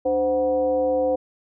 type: tone with frequency modulation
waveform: sine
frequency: 517 Hz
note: C5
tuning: 21 cents flat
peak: -18 dBFS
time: 0.05-1.16 s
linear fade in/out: 10 ms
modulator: 222 Hz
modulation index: 0.67
effects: none